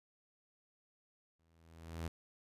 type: tone with exponential growth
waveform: sawtooth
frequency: 82.2 Hz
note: E2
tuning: 4 cents flat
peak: -34 dBFS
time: 1.39-2.08 s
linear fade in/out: 5 ms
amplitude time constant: 150 ms
effects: resampled to 32000 Hz